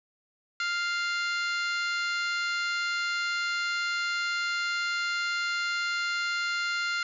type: harmonic tone with a mistuned harmonic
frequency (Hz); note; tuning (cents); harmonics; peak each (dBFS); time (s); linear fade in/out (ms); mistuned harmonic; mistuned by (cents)
698; F5; -1; 2 / 3 / 4 / 5 / 6 / 7 / 8 / 9 / 10; -29 / -34 / -38 / -43 / -37 / -45 / -51 / -51 / -47; 0.6-7.03; 2; 8; -16
effects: none